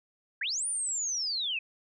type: linear two-way sweep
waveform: sine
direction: up then down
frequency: 1482 to 9540 to 2480 Hz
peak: -29 dBFS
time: 0.41-1.59 s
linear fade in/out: 5 ms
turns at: 0.67 s
effects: none